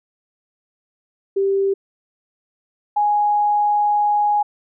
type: tone pair in turn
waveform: sine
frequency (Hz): 392 / 830.6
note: G4 / G#5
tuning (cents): 0 / 0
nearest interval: octave + minor second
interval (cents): 1300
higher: second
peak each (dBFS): -15 / -14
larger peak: second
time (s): 1.36-1.74 / 2.96-4.43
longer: second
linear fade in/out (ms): 10
effects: none